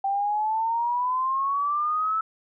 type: exponential sweep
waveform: sine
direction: up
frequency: 779 to 1318.5 Hz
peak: -22 dBFS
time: 0.04-2.21 s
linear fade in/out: 5 ms
effects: none